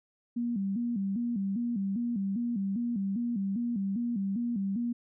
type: tone with vibrato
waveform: sine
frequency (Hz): 215.8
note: A3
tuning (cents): -33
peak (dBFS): -28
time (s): 0.36-4.93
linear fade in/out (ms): 10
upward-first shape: square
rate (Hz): 2.5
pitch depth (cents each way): 170
effects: none